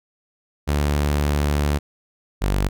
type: tone pair in turn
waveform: sawtooth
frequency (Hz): 73 / 48.72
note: D2 / G1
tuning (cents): -10 / -10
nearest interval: perfect fifth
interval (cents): 700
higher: first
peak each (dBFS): -14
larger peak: neither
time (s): 0.67-1.79 / 2.41-2.69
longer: first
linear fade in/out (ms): 20
effects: none